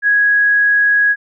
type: tone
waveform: sine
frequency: 1661.2 Hz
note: G#6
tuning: in tune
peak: -9 dBFS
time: 0.02-1.16 s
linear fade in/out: 50 ms
effects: none